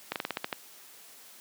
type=slowing click train; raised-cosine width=0.3 ms; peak=-14 dBFS; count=8; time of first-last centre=0.12-0.528 s; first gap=38 ms; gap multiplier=1.14; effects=white hiss -52 dBFS RMS until 1.4 s + high-pass 200 Hz 12 dB/octave